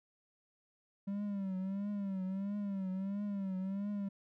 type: tone with vibrato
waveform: triangle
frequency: 196 Hz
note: G3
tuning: in tune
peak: -33 dBFS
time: 1.07-4.09 s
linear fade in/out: 10 ms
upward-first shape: triangle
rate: 1.5 Hz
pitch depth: 100 cents each way
effects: none